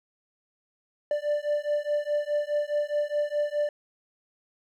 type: beating tone pair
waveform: triangle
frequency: 587.3 / 592.1 Hz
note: D5 / D5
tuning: 0 / +14 cents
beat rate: 4.8 Hz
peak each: -26 dBFS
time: 1.11-3.69 s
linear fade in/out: 2 ms
effects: none